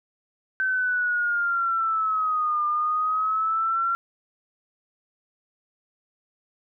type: linear two-way sweep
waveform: sine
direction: down then up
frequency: 1540 to 1200 to 1371 Hz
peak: -21 dBFS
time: 0.6-3.95 s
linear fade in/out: 0 ms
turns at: 2.65 s
effects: none